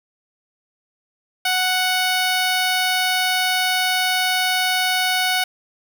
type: tone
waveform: 10% pulse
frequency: 740 Hz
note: F#5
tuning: in tune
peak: -9 dBFS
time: 1.45-5.44 s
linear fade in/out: 5 ms
effects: none